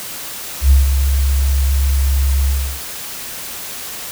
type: tone with ADSR envelope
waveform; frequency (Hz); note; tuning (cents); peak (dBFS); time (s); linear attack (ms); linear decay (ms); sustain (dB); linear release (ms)
sine; 68; C#2; -33; -3; 0.61-2.81; 97; 150; -8; 340
effects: tanh soft clip ceiling -2 dBFS + white hiss -28 dBFS RMS until 4.11 s